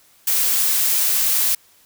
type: noise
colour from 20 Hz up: blue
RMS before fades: -18 dBFS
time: 0.27-1.55 s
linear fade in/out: 5 ms
effects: white hiss -54 dBFS RMS until 1.85 s